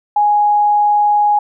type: tone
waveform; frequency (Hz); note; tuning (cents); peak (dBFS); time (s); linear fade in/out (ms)
sine; 830.6; G#5; 0; -9; 0.16-1.39; 5
effects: none